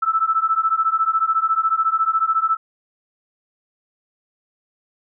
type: beating tone pair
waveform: sine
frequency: 1310 / 1324 Hz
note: E6 / E6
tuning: -11 / +7 cents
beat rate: 14 Hz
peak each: -19 dBFS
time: 0.02-2.57 s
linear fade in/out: 10 ms
effects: none